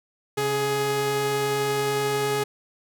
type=tone pair together; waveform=sawtooth; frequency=135.79 / 418.6 Hz; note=C#3 / G#4; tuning=-35 / +14 cents; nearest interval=octave + perfect fifth; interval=1949 cents; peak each=-27 / -19 dBFS; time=0.37-2.44 s; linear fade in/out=10 ms; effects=none